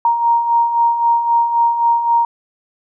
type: beating tone pair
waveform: sine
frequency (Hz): 932.3 / 936.1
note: A#5 / A#5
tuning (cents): 0 / +7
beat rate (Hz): 3.8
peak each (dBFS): -20 / -12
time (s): 0.05-2.25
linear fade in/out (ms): 2
effects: none